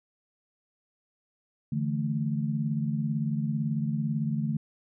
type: chord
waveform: sine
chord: D suspended second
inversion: none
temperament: equal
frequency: 146.83 / 164.81 / 220 Hz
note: D3 / E3 / A3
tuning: 0 / 0 / 0 cents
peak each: -29 / -33 / -30 dBFS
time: 1.72-4.57 s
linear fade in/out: 5 ms
effects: none